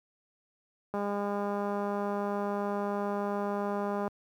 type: click train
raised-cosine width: 1 ms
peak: -20 dBFS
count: 638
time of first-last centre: 0.94-4.078 s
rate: 203 Hz
effects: high-pass 80 Hz 12 dB/octave + 10-bit